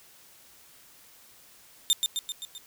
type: tone with echo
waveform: sawtooth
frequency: 3600 Hz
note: A7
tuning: 39 cents sharp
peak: -16 dBFS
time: 1.9-1.93 s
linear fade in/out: 0 ms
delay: 130 ms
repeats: 5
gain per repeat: -4 dB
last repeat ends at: 2.58 s
effects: white hiss -55 dBFS RMS until 2.66 s